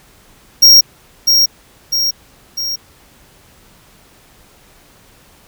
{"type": "tone with echo", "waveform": "square", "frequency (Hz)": 5588, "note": "F8", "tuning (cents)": 0, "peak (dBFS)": -3, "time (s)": [0.62, 0.81], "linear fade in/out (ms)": 10, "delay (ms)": 650, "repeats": 3, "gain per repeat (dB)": -5, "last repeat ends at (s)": 2.76, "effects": ["pink hiss -47 dBFS RMS until 5.47 s"]}